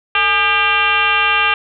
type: tone with frequency modulation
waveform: sine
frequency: 1985 Hz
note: B6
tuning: 8 cents sharp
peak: -11 dBFS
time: 0.15-1.54 s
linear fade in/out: 2 ms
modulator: 384 Hz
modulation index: 2.8
effects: none